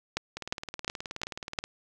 two click trains, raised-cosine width 0.2 ms, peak -11 / -19 dBFS, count 5 / 25, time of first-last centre 0.17-1.588 / 0.37-1.64 s, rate 2.82 / 18.9 Hz, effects none

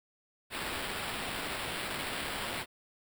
violet noise with sample-and-hold, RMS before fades -37 dBFS, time 0.5-2.66 s, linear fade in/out 50 ms, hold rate 6300 Hz, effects none

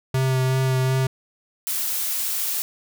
square tone with vibrato, 130.81 Hz, C3, in tune, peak -19 dBFS, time 0.14-1.07 s, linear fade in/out 5 ms, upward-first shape sine, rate 2.7 Hz, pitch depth 14 cents each way
blue noise, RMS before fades -25 dBFS, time 1.67-2.62 s, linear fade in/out 0 ms
effects none

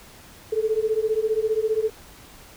sine beating tone pair, 430 / 445 Hz, A4 / A4, -40 / +20 cents, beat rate 15 Hz, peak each -23 / -23 dBFS, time 0.52-1.9 s, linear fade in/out 10 ms, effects pink hiss -47 dBFS RMS until 2.56 s

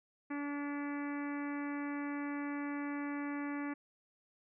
harmonic tone with a mistuned harmonic, 287.6 Hz, D4, 36 cents flat, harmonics 1 / 2 / 3 / 4 / 5 / 6 / 7 / 8 / 9, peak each -37 / -51 / -49 / -49 / -52 / -50 / -51 / -53 / -63 dBFS, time 0.3-3.74 s, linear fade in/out 10 ms, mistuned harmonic 9, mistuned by +45 cents, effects none

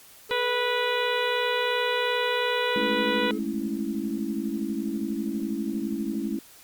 triangle tone, 428.1 Hz, A4, 47 cents flat, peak -32 dBFS, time 0.29-3.39 s, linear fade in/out 10 ms
harmonic tone, 490.9 Hz, B4, 10 cents flat, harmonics 1 / 2 / 3 / 4 / 5 / 6 / 7 / 8, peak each -27 / -30 / -32 / -33 / -34 / -35 / -35 / -36 dBFS, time 0.31-3.31 s, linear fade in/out 0 ms
sine chord, A major seventh, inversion third, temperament equal, 207.7 / 220 / 277.2 / 329.6 Hz, G#3 / A3 / C#4 / E4, 0 / 0 / 0 / 0 cents, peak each -32 dBFS, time 2.76-6.39 s, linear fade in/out 2 ms
effects white hiss -51 dBFS RMS until 6.63 s + Opus 48 kbps

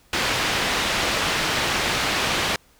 white low-pass noise, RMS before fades -23 dBFS, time 0.13-2.56 s, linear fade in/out 2 ms, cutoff 3400 Hz, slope 12 dB/octave, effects pink hiss -57 dBFS RMS until 2.79 s

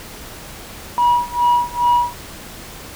sine tone with tremolo, 965 Hz, B5, 40 cents flat, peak -8 dBFS, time 0.98-2.13 s, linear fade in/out 0 ms, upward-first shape sine, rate 2.4 Hz, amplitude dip 95%, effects tanh soft clip ceiling -9 dBFS + pink hiss -35 dBFS RMS until 2.95 s

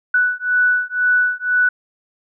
sine beating tone pair, 1482 / 1484 Hz, F#6 / F#6, +2 / +5 cents, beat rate 2 Hz, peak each -17 dBFS, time 0.14-1.69 s, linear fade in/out 5 ms, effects none

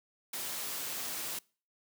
white noise, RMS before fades -38 dBFS, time 0.33-1.39 s, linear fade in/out 5 ms, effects noise-tail reverb RT60 0.4 s tail -25 dB re dry + high-pass 150 Hz 12 dB/octave

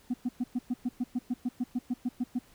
sine tone bursts, 246.9 Hz, B3, in tune, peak -24 dBFS, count 16, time 0.1-2.39 s, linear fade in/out 10 ms, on 40 ms, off 110 ms, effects tanh soft clip ceiling -25 dBFS + pink hiss -60 dBFS RMS until 2.54 s

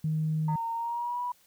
sine tone, 156.3 Hz, D#3, 8 cents sharp, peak -25 dBFS, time 0.04-0.56 s, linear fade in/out 5 ms
sine tone with pitch glide, 918 to 978.2 Hz, A#5 to B5, -27 to -17 cents, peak -29 dBFS, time 0.48-1.32 s, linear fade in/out 5 ms, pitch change +110 cents, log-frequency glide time 0.73-1.21 s
effects tanh soft clip ceiling -19 dBFS + white hiss -63 dBFS RMS until 1.46 s

